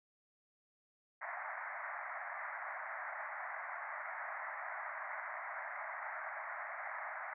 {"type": "band-pass noise", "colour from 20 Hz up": "white", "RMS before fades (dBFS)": -44, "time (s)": [1.21, 7.34], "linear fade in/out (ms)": 10, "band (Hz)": [610, 2100], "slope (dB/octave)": 96, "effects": []}